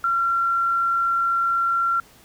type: tone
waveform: sine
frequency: 1368 Hz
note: F6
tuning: 36 cents flat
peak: -18 dBFS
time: 0.04-2 s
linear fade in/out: 2 ms
effects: pink hiss -51 dBFS RMS until 2.24 s